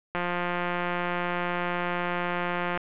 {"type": "click train", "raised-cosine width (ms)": 0.5, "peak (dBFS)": -14, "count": 463, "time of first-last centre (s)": [0.15, 2.775], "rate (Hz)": 176, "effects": ["resampled to 8000 Hz", "8-bit"]}